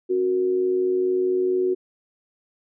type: tone with amplitude modulation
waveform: sine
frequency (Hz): 368.9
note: F#4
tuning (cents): -5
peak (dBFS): -16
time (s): 0.09-1.75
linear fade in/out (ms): 20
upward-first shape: sine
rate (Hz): 100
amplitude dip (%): 55
effects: none